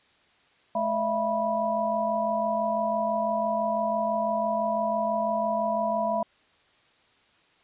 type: tone cluster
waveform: sine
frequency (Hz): 213.9 / 627 / 673 / 979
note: A3 / D#5 / E5 / B5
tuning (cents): -49 / +13 / +36 / -15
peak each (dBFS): -33 / -33 / -26 / -29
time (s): 0.75-6.23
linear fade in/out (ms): 5
effects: white hiss -62 dBFS RMS until 7.63 s + resampled to 8000 Hz